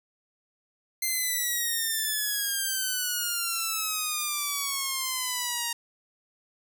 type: exponential sweep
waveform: 5% pulse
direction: down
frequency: 2093 to 932.3 Hz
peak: -16 dBFS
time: 1.02-5.73 s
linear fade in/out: 5 ms
effects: none

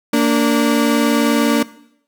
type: tone pair together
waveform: 35% pulse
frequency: 230.7 / 290.5 Hz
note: A#3 / D4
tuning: -18 / -19 cents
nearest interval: major third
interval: 399 cents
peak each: -13 dBFS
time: 0.13-1.63 s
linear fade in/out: 5 ms
effects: noise-tail reverb RT60 0.7 s tail -18 dB re dry

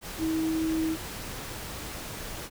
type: tone in noise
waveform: sine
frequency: 320.3 Hz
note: E4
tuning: 50 cents flat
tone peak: -25 dBFS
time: 0.18-0.97 s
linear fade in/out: 50 ms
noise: pink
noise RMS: -38 dBFS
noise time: 0.01-2.5 s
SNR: +10 dB
effects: none

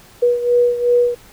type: beating tone pair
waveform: sine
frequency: 484 / 486.7 Hz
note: B4 / B4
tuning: -35 / -25 cents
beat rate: 2.7 Hz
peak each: -13 / -18 dBFS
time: 0.22-1.15 s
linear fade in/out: 10 ms
effects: pink hiss -45 dBFS RMS until 1.32 s

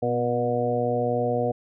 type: harmonic tone with a mistuned harmonic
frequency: 120.9 Hz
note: B2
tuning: 36 cents flat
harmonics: 1 / 2 / 3 / 4 / 5 / 6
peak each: -30 / -30 / -35 / -25 / -29 / -29 dBFS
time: 0.02-1.52 s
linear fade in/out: 10 ms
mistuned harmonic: 2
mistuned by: +26 cents
effects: none

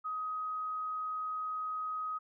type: tone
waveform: sine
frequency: 1259 Hz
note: D#6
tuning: 20 cents sharp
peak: -34 dBFS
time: 0.04-2.19 s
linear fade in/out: 20 ms
effects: none

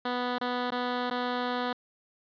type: tone with dropouts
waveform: 10% pulse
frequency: 246.9 Hz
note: B3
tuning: in tune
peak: -20 dBFS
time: 0.05-1.73 s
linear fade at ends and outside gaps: 5 ms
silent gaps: 0.384-0.411 / 0.706-0.719 / 1.101-1.109 s
effects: resampled to 11025 Hz

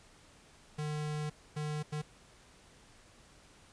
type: tone bursts at uneven times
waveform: square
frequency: 150.9 Hz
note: D3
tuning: 47 cents sharp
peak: -35 dBFS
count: 3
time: 0.78-1.3 / 1.56-1.83 / 1.92-2.02 s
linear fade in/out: 10 ms
effects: pink hiss -60 dBFS RMS until 3.72 s + resampled to 22050 Hz

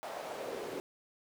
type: noise with high-pass filter sweep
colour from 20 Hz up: brown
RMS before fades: -41 dBFS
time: 0.03-0.8 s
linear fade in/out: 0 ms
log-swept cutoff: 710 to 370 Hz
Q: 2.5
effects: none

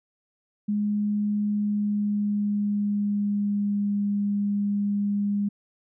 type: tone with pitch glide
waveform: sine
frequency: 207.6 to 203.3 Hz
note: G#3 to G#3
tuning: 0 to -37 cents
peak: -22 dBFS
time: 0.68-5.49 s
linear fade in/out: 10 ms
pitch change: -37 cents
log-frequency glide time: 1.49-3.98 s
effects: none

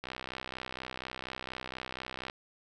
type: click train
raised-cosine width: 0.3 ms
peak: -22 dBFS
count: 146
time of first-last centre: 0.04-2.299 s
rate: 64.2 Hz
effects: none

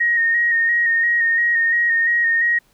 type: tone with vibrato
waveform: sine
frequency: 1864.7 Hz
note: A#6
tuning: in tune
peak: -14 dBFS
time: 0-2.59 s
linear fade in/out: 10 ms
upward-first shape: square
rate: 2.9 Hz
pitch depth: 22 cents each way
effects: pink hiss -59 dBFS RMS until 2.73 s

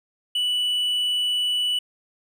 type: tone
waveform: triangle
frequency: 2961 Hz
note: F#7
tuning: 1 cent sharp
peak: -19 dBFS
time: 0.35-1.79 s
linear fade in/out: 5 ms
effects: none

